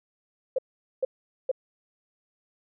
sine tone bursts, 523.3 Hz, C5, in tune, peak -21 dBFS, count 3, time 0.56-1.515 s, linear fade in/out 5 ms, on 25 ms, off 440 ms, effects none

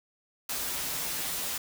white noise with comb filter, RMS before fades -33 dBFS, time 0.49-1.58 s, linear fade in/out 5 ms, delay 9.5 ms, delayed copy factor -0.75, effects none

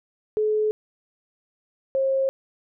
sine tone pair in turn, 428.2 / 536.2 Hz, A4 / C5, -47 / +42 cents, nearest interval major third, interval 389 cents, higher second, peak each -19 dBFS, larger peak neither, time 0.37-0.71 / 1.95-2.29 s, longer neither, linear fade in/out 0 ms, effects none

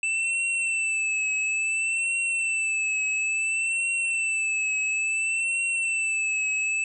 square tone with vibrato, 2648 Hz, E7, 7 cents sharp, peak -24 dBFS, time 0.03-6.84 s, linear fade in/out 2 ms, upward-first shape triangle, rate 0.58 Hz, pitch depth 56 cents each way, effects resampled to 22050 Hz + 11-bit

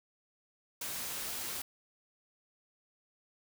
white noise, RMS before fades -39 dBFS, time 0.81-1.62 s, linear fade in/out 5 ms, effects none

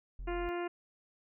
triangle tone, 44 Hz, F1, 14 cents sharp, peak -37 dBFS, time 0.19-0.49 s, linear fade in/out 0 ms
harmonic tone, 349.2 Hz, F4, in tune, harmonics 1 / 2 / 3 / 4 / 5 / 6 / 7 / 8, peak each -35 / -41 / -45 / -47 / -49 / -51 / -52 / -53 dBFS, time 0.27-0.68 s, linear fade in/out 10 ms
effects none

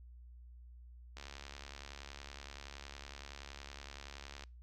click train, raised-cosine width 0.2 ms, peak -30 dBFS, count 232, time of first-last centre 1.17-4.437 s, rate 70.7 Hz, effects noise-tail reverb RT60 0.3 s tail -26 dB re dry + added 60 Hz sine -52 dBFS peak until 4.62 s

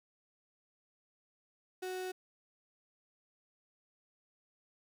35% pulse tone, 370 Hz, F#4, in tune, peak -36 dBFS, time 1.82-2.12 s, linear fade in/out 10 ms, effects none

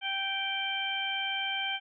harmonic tone, 782 Hz, G5, 4 cents flat, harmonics 1 / 2 / 3 / 4, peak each -37 / -37 / -35 / -33 dBFS, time 0.01-1.8 s, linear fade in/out 50 ms, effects none

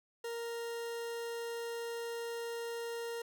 40% pulse tone, 466.2 Hz, A#4, in tune, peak -37 dBFS, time 0.24-3.22 s, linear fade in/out 5 ms, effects none

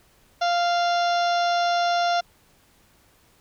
harmonic tone with a mistuned harmonic, 696 Hz, F5, 6 cents flat, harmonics 1 / 2 / 3 / 4 / 5 / 6 / 7 / 8 / 9, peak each -20 / -28 / -39 / -37 / -34 / -36 / -42 / -36 / -44 dBFS, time 0.41-2.21 s, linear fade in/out 10 ms, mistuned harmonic 8, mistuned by -15 cents, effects pink hiss -59 dBFS RMS until 3.4 s

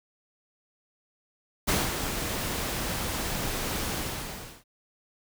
pink noise with ADSR envelope, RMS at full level -24 dBFS, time 1.67-4.64 s, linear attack 18 ms, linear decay 220 ms, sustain -7 dB, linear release 710 ms, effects none

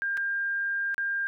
sine tone with dropouts, 1601 Hz, G6, 36 cents sharp, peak -26 dBFS, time 0.02-1.27 s, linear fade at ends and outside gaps 0 ms, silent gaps 0.171-0.175 / 0.944-0.98 s, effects none

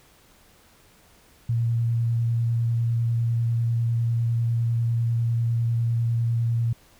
sine tone with vibrato, 116.54 Hz, A#2, in tune, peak -20 dBFS, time 1.49-6.73 s, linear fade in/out 5 ms, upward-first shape sine, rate 10 Hz, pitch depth 11 cents each way, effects pink hiss -56 dBFS RMS until 6.99 s

